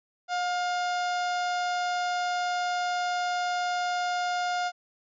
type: harmonic tone with a mistuned harmonic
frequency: 709 Hz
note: F5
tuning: 26 cents sharp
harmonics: 1 / 2 / 3 / 4 / 5 / 6 / 7 / 8 / 9 / 10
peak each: -27 / -33 / -42 / -44 / -42 / -46 / -43 / -50 / -50 / -52 dBFS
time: 0.28-4.72 s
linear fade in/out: 50 ms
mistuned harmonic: 1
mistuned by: +16 cents
effects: none